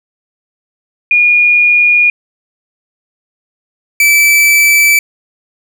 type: tone pair in turn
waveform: sine / 45% pulse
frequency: 2436 / 2315 Hz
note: D#7 / D7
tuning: -37 / -25 cents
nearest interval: minor second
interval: 88 cents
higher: first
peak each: -5 dBFS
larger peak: neither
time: 1.11-2.1 / 4-4.99 s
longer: neither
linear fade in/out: 2 ms
effects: none